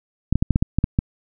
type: clicks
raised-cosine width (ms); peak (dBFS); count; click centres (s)
5; -4; 9; 0.326 / 0.356 / 0.425 / 0.507 / 0.559 / 0.625 / 0.786 / 0.841 / 0.989
effects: none

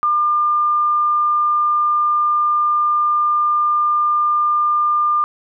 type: tone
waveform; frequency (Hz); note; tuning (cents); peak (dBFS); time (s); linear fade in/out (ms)
sine; 1200; D6; +37; -13; 0.03-5.24; 0
effects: none

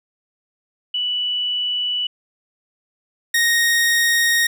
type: tone pair in turn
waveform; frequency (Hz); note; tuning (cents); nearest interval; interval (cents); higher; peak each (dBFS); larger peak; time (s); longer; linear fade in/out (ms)
sine / sawtooth; 2960 / 1864.7; F#7 / A#6; 0 / 0; minor sixth; 800; first; -19 / -11; second; 0.94-2.07 / 3.34-4.47; neither; 5
effects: none

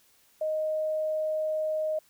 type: tone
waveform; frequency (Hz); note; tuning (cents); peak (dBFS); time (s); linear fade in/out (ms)
sine; 622.3; D#5; 0; -26; 0.41-1.99; 5
effects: white hiss -63 dBFS RMS until 2.09 s

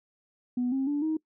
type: tone with pitch steps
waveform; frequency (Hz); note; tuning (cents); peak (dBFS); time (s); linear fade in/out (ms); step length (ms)
sine; 246.9 / 267.7 / 290.2 / 314.7; B3 / C4 / D4 / D#4; 0 / +40 / -21 / +20; -24; 0.57-1.17; 5; 150
effects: noise-tail reverb RT60 0.1 s tail -23 dB re dry + tanh soft clip ceiling -21 dBFS

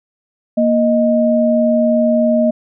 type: tone pair together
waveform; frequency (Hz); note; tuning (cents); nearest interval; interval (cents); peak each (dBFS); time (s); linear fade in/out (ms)
sine; 234.6 / 622.3; A#3 / D#5; +11 / 0; octave + perfect fourth; 1689; -13; 0.57-2.51; 10
effects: none

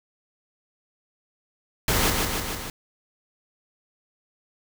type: noise with echo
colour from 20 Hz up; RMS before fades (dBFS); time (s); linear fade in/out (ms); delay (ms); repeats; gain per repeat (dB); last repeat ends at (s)
pink; -22; 1.88-2.1; 2; 150; 4; -3; 2.7
effects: none

